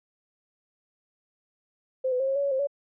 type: tone with pitch steps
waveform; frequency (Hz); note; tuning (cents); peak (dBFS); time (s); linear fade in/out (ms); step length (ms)
sine; 520 / 502 / 535 / 540 / 564 / 560 / 527 / 566; C5 / B4 / C5 / C#5 / C#5 / C#5 / C5 / C#5; -11 / +28 / +38 / -45 / +30 / +18 / +12 / +36; -23; 2.04-2.672; 10; 79
effects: none